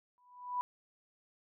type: tone with exponential growth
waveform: sine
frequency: 987.8 Hz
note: B5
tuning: in tune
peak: -29 dBFS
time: 0.18-0.61 s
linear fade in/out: 0 ms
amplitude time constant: 93 ms
effects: none